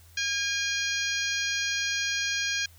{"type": "harmonic tone with a mistuned harmonic", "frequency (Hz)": 813, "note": "G#5", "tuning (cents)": -37, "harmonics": [2, 3, 4, 5, 6, 7, 8], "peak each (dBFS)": [-31, -33, -34, -35, -36, -36, -37], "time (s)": [0.17, 2.66], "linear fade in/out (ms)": 5, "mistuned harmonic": 5, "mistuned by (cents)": 50, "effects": ["added 84 Hz sine -52 dBFS peak until 2.78 s", "white hiss -58 dBFS RMS until 2.78 s"]}